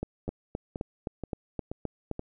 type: two click trains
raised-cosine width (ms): 2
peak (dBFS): -18 / -21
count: 9 / 5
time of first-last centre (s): 0.03-2.113 / 0.28-2.194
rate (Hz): 3.84 / 2.09
effects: none